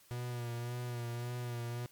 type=tone with vibrato; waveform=45% pulse; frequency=120.6 Hz; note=B2; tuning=41 cents flat; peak=-37 dBFS; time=0.11-1.86 s; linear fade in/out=0 ms; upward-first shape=sine; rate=1.8 Hz; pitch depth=33 cents each way; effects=white hiss -63 dBFS RMS until 1.91 s + MP3 96 kbps